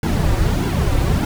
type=noise with flanger; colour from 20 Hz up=brown; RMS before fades=-17 dBFS; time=0.03-1.25 s; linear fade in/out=2 ms; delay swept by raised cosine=1.6 to 4.8 ms; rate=1.6 Hz; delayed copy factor=-0.75; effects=none